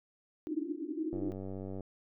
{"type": "band-pass noise", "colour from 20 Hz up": "white", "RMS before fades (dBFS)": -37, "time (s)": [0.47, 1.32], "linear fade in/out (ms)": 0, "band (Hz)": [290, 340], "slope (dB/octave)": 96}
{"type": "click train", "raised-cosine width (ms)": 2, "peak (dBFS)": -29, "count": 66, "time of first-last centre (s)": [1.13, 1.807], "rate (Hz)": 96}
{"effects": []}